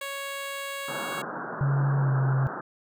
10% pulse tone, 554.4 Hz, C#5, in tune, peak -24 dBFS, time 0.01-1.22 s, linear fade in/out 5 ms
white band-pass noise, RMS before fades -35 dBFS, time 0.88-2.61 s, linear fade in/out 5 ms, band 130 to 1600 Hz, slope 96 dB/octave
sine tone with pitch glide, 138.59 to 133.33 Hz, C#3 to C3, 0 to +33 cents, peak -21 dBFS, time 1.61-2.47 s, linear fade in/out 0 ms, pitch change -67 cents, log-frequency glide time 2.02-2.1 s
effects none

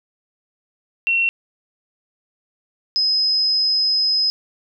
sine tone pair in turn, 2723 / 5073 Hz, F7 / D#8, -44 / +33 cents, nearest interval major seventh, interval 1077 cents, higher second, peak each -15 dBFS, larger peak neither, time 1.07-1.29 / 2.96-4.3 s, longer second, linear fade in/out 0 ms, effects none

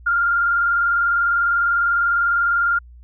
sine tone with vibrato, 1396.9 Hz, F6, in tune, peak -15 dBFS, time 0.06-2.79 s, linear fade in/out 10 ms, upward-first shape square, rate 20 Hz, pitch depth 26 cents each way, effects added 60 Hz sine -40 dBFS peak until 3.03 s

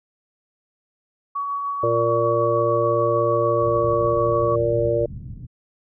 sine tone with tremolo, 1128 Hz, C#6, 30 cents sharp, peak -22 dBFS, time 1.35-4.56 s, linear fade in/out 10 ms, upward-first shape sine, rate 6.7 Hz, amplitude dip 25%
harmonic tone, 116.54 Hz, A#2, in tune, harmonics 1 / 3 / 4 / 5, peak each -27 / -25 / -22 / -21 dBFS, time 1.83-5.06 s, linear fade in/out 5 ms
white low-pass noise, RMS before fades -35 dBFS, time 3.61-5.47 s, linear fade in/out 20 ms, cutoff 160 Hz, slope 24 dB/octave
effects none

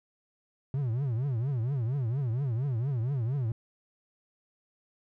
triangle tone with vibrato, 126.3 Hz, B2, 39 cents sharp, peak -25 dBFS, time 0.74-3.52 s, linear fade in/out 2 ms, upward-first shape triangle, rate 4.3 Hz, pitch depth 280 cents each way, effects none

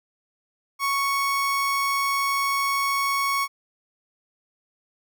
30% pulse tone, 1108.7 Hz, C#6, in tune, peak -19 dBFS, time 0.79-3.48 s, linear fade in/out 50 ms, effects none

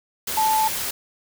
sine tone in noise, 874 Hz, A5, 12 cents flat, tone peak -17 dBFS, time 0.37-0.68 s, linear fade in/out 5 ms, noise white, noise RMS -27 dBFS, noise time 0.27-0.91 s, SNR +7 dB, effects none

